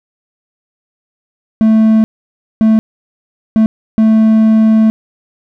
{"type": "tone bursts at uneven times", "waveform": "triangle", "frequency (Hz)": 220, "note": "A3", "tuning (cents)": 0, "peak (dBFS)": -3, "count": 4, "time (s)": [[1.61, 2.04], [2.61, 2.79], [3.56, 3.66], [3.98, 4.9]], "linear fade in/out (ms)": 0, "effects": []}